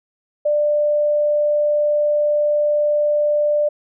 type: tone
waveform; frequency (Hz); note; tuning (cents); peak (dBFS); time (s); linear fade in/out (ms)
sine; 593; D5; +17; -14; 0.45-3.69; 10
effects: none